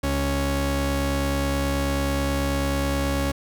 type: tone pair together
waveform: sawtooth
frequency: 69.3 / 277.2 Hz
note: C#2 / C#4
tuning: 0 / 0 cents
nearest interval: 2 octaves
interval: 2400 cents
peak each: -20 dBFS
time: 0.03-3.32 s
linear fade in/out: 10 ms
effects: none